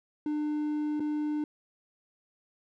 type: tone with dropouts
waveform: triangle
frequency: 300 Hz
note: D4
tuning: 37 cents sharp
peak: -26 dBFS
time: 0.26-1.44 s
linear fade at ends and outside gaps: 2 ms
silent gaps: 0.997-1.003 s
effects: none